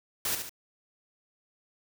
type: noise with echo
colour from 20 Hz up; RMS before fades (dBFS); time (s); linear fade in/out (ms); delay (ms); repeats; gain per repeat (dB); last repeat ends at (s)
white; -30; 0.25-0.35; 2; 72; 2; -6; 0.494
effects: none